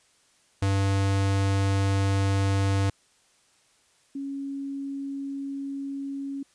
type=tone pair in turn; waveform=square / sine; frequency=98 / 276.5 Hz; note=G2 / C#4; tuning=0 / -4 cents; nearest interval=octave + tritone; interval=1796 cents; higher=second; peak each=-22 / -30 dBFS; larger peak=first; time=0.62-2.9 / 4.15-6.43 s; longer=neither; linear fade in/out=5 ms; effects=white hiss -63 dBFS RMS until 6.54 s + resampled to 22050 Hz